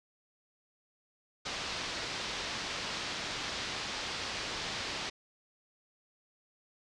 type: low-pass noise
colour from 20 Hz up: white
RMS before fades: -38 dBFS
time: 1.45-5.1 s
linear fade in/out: 10 ms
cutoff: 5100 Hz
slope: 24 dB/octave
effects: resampled to 22050 Hz